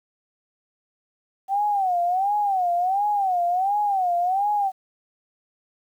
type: tone with vibrato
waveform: sine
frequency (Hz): 761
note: F#5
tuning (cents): +48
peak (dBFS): -19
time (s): 1.48-4.72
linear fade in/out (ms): 50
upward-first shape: sine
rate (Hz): 1.4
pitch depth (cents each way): 160
effects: 9-bit